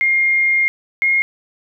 sine tone pair in turn, 2125 / 2143 Hz, C7 / C7, +26 / +41 cents, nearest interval unison, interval 15 cents, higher second, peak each -12 dBFS, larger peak neither, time 0.01-0.68 / 1.02-1.22 s, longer first, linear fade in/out 0 ms, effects none

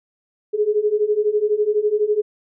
sine beating tone pair, 413.7 / 425.7 Hz, G#4 / G#4, -7 / +43 cents, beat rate 12 Hz, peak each -20 / -18 dBFS, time 0.53-2.22 s, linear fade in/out 20 ms, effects none

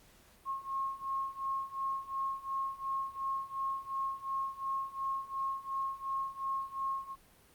sine beating tone pair, 1079 / 1081.8 Hz, C#6 / C#6, -47 / -43 cents, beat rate 2.8 Hz, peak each -38 / -36 dBFS, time 0.45-7.16 s, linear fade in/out 50 ms, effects pink hiss -62 dBFS RMS until 7.54 s + Opus 48 kbps

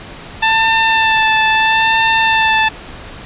15% pulse tone with vibrato, 887 Hz, A5, 14 cents sharp, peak -3 dBFS, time 0.42-2.69 s, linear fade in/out 10 ms, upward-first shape sine, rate 0.76 Hz, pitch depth 19 cents each way, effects pink hiss -32 dBFS RMS until 3.25 s + resampled to 8000 Hz

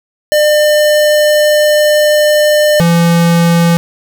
square tone pair in turn, 601 / 169.53 Hz, D5 / E3, +40 / +49 cents, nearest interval octave + minor seventh, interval 2191 cents, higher first, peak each -7 dBFS, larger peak neither, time 0.32-2.8 / 2.8-3.77 s, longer first, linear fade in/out 0 ms, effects none

